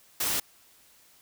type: noise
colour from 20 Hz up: white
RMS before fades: -28 dBFS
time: 0.2-0.4 s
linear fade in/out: 5 ms
effects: white hiss -59 dBFS RMS until 1.21 s